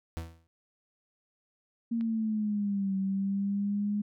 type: tone with exponential decay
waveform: 40% pulse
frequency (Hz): 82.41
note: E2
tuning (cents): 0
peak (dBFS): -30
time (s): 0.17-0.47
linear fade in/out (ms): 0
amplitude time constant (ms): 65
type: exponential two-way sweep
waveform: sine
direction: down then up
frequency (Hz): 233.1 to 192 to 207.7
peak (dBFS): -27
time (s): 1.91-4.02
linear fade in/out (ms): 10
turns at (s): 2.96
type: click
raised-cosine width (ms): 0.3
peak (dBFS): -34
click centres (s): 2.01
effects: none